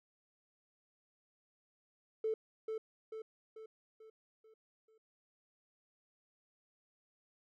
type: tone with echo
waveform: triangle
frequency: 440 Hz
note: A4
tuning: in tune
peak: -28 dBFS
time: 2.24-2.34 s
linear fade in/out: 5 ms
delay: 440 ms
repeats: 6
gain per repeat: -6 dB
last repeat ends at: 4.98 s
effects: tanh soft clip ceiling -30 dBFS